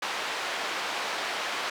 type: band-pass noise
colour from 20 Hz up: pink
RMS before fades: -32 dBFS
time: 0.02-1.7 s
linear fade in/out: 5 ms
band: 680 to 4100 Hz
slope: 12 dB/octave
effects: none